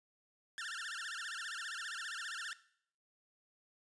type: tone with vibrato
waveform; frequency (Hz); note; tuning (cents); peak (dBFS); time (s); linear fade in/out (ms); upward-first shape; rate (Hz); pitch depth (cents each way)
sawtooth; 1567; G6; -1; -37; 0.58-2.53; 0; sine; 15; 270
effects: noise-tail reverb RT60 0.6 s tail -17 dB re dry + resampled to 22050 Hz